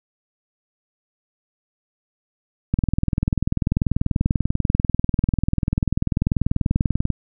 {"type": "click train", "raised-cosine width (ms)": 5, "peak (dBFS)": -6, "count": 90, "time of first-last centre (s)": [2.74, 7.103], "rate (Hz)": 20.4, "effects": []}